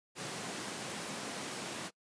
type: high-pass noise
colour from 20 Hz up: pink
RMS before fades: -41 dBFS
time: 0.15-1.91 s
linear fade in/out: 50 ms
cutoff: 150 Hz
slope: 24 dB/octave
effects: noise-tail reverb RT60 0.1 s tail -24 dB re dry + resampled to 22050 Hz